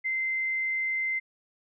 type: tone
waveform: sine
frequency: 2076 Hz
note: C7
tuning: 14 cents flat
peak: -26 dBFS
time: 0.04-1.2 s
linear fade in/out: 20 ms
effects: none